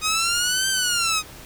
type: linear two-way sweep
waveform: 10% pulse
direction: up then down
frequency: 1244.5 to 1568 to 1244.5 Hz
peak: -11 dBFS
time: 0.01-1.23 s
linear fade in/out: 50 ms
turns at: 0.69 s
effects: pink hiss -42 dBFS RMS until 1.45 s